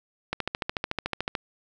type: click train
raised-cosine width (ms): 0.3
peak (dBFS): -11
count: 15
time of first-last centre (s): 0.33-1.352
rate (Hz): 13.7
effects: none